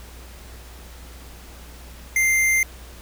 square tone, 2093 Hz, C7, in tune, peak -17 dBFS, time 2.16-2.63 s, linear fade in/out 2 ms, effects added 60 Hz sine -40 dBFS peak until 3.01 s + pink hiss -45 dBFS RMS until 3.01 s

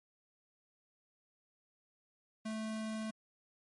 square tone, 218.9 Hz, A3, 9 cents flat, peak -38 dBFS, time 2.45-3.11 s, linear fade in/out 10 ms, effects MP3 48 kbps

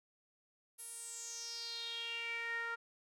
sawtooth tone with band-pass filter sweep, 464.3 Hz, A#4, 7 cents flat, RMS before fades -43 dBFS, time 0.78-2.76 s, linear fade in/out 20 ms, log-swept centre 11000 to 1500 Hz, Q 6.3, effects none

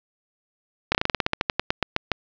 slowing click train, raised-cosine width 0.3 ms, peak -4 dBFS, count 17, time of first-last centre 0.92-2.117 s, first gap 28 ms, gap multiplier 1.12, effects resampled to 16000 Hz + 7-bit

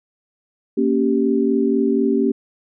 sine chord, G diminished, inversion first, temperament equal with one note detuned, 233.1 / 277.2 / 389.7 Hz, Bb3 / Db4 / G4, 0 / 0 / -10 cents, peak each -19 dBFS, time 0.77-2.32 s, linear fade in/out 10 ms, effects none

